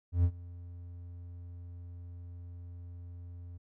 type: tone with ADSR envelope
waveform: triangle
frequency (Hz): 87.31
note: F2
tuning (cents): 0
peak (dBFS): -19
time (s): 0.12-3.58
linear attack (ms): 120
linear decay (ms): 67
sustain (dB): -22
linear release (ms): 13
effects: none